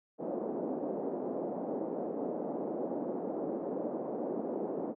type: band-pass noise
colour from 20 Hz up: pink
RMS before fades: -36 dBFS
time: 0.18-4.95 s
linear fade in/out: 50 ms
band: 230 to 650 Hz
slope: 24 dB/octave
effects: high-pass 150 Hz 12 dB/octave